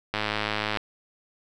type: click train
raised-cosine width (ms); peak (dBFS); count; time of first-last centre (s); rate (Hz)
0.3; -10; 68; 0.14-0.772; 106
effects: none